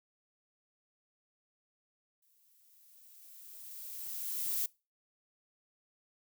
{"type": "noise with exponential growth", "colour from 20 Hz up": "violet", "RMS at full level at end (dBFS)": -32, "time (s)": [2.22, 4.66], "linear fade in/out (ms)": 5, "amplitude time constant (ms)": 530, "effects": ["noise-tail reverb RT60 0.3 s tail -24 dB re dry"]}